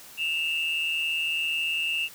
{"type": "tone pair together", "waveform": "sine", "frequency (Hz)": [2650, 2808], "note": ["E7", "F7"], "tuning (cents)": [9, 9], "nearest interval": "minor second", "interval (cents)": 100, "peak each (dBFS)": -26, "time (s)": [0.17, 2.09], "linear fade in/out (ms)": 50, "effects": ["tanh soft clip ceiling -21 dBFS", "white hiss -47 dBFS RMS until 2.14 s"]}